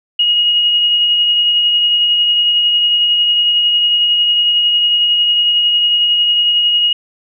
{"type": "tone with tremolo", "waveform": "sine", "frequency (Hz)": 2883, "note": "F#7", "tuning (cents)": -46, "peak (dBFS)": -8, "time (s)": [0.19, 6.93], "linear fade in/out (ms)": 5, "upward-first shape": "triangle", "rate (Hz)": 11, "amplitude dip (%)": 30, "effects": []}